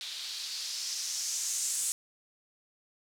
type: noise with low-pass filter sweep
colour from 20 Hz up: violet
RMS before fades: -35 dBFS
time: 0.01-1.92 s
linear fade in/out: 0 ms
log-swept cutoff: 3700 to 8100 Hz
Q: 2.7
effects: none